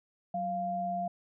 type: tone pair together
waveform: sine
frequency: 187.03 / 696 Hz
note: F#3 / F5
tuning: +19 / -6 cents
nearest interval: octave + major seventh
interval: 2275 cents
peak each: -38 / -31 dBFS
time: 0.34-1.08 s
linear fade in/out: 5 ms
effects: none